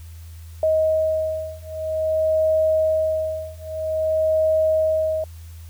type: beating tone pair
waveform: sine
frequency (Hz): 630 / 630.51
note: D#5 / D#5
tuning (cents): +21 / +23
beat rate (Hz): 0.51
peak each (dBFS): -21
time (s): 0.63-5.24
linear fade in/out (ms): 2
effects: added 82 Hz sine -36 dBFS peak until 5.69 s + white hiss -52 dBFS RMS until 5.69 s